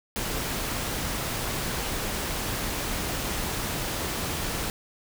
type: noise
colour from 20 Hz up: pink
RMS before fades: -30 dBFS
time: 0.16-4.7 s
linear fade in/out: 0 ms
effects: none